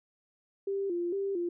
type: tone with vibrato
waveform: sine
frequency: 370 Hz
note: F#4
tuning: in tune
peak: -29 dBFS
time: 0.67-1.49 s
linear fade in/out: 5 ms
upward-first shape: square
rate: 2.2 Hz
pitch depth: 110 cents each way
effects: none